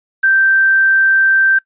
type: tone with quantisation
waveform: sine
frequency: 1565 Hz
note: G6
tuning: 3 cents flat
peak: -8 dBFS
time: 0.23-1.59 s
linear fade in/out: 10 ms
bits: 6
effects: noise-tail reverb RT60 0.1 s tail -21 dB re dry + resampled to 8000 Hz